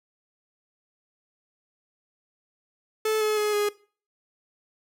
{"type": "tone with pitch steps", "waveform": "45% pulse", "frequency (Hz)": [435, 428, 421.2, 414.4], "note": ["A4", "A4", "G#4", "G#4"], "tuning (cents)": [-20, -48, 24, -4], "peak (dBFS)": -22, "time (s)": [3.05, 3.69], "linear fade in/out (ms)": 5, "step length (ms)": 160, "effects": ["noise-tail reverb RT60 0.4 s tail -20 dB re dry"]}